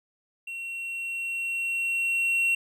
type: tone with level ramp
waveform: triangle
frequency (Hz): 2730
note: F7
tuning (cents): -40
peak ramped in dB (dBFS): -32 to -19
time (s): 0.47-2.55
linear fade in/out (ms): 5
effects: none